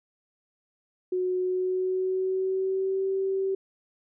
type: tone with pitch glide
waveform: sine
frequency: 366.5 to 385.4 Hz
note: F#4 to G4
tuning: -16 to -29 cents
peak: -24 dBFS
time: 1.12-3.55 s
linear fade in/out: 5 ms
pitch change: +87 cents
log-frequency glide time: 1.39-3.07 s
effects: none